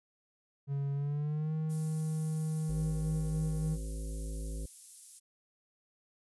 triangle tone with pitch glide, 139.9 to 157.03 Hz, C#3 to D#3, +16 to +16 cents, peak -29 dBFS, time 0.67-3.78 s, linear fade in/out 50 ms, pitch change +200 cents, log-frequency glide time 0.93-1.53 s
white high-pass noise, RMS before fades -47 dBFS, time 1.69-5.2 s, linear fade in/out 20 ms, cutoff 10000 Hz, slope 12 dB/octave
harmonic tone, 53.5 Hz, A1, 48 cents flat, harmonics 1 / 3 / 5 / 7 / 9 / 10, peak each -36 / -46 / -50 / -53 / -55 / -56 dBFS, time 2.69-4.66 s, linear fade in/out 5 ms
effects resampled to 24000 Hz

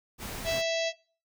pink noise, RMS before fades -38 dBFS, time 0.18-0.63 s, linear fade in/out 50 ms
harmonic tone, 659.3 Hz, E5, in tune, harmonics 1 / 3 / 4 / 5 / 6 / 7 / 8 / 9 / 10, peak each -27 / -38 / -37 / -38 / -39 / -40 / -43 / -45 / -44 dBFS, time 0.44-0.93 s, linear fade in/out 50 ms
effects noise-tail reverb RT60 0.4 s tail -21 dB re dry

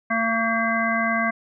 harmonic tone, 227.1 Hz, A#3, 45 cents flat, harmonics 1 / 3 / 5 / 7 / 9, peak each -26 / -26 / -26 / -26 / -26 dBFS, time 0.1-1.31 s, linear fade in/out 10 ms, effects none

